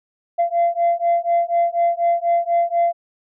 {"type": "beating tone pair", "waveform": "sine", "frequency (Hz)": [684, 688.1], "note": ["F5", "F5"], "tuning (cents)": [-36, -26], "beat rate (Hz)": 4.1, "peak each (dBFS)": -17, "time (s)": [0.38, 2.93], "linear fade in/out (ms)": 20, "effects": ["tanh soft clip ceiling -11 dBFS"]}